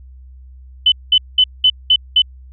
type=tone bursts; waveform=sine; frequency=3020 Hz; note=F#7; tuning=35 cents sharp; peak=-7 dBFS; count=6; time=0.86-2.22 s; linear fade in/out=5 ms; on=60 ms; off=200 ms; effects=added 64 Hz sine -36 dBFS peak until 2.52 s